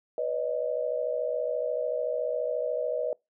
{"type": "tone cluster", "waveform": "sine", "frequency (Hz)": [494.1, 567, 621], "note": ["B4", "C#5", "D#5"], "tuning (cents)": [1, 39, -3], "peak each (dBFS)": [-30, -34, -30], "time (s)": [0.18, 3.13], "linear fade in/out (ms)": 2, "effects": ["noise-tail reverb RT60 0.2 s tail -25 dB re dry"]}